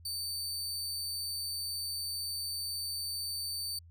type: tone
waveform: sawtooth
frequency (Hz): 4571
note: D8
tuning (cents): -48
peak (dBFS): -32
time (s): 0.05-3.79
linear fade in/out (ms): 5
effects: added 84 Hz sine -52 dBFS peak until 3.9 s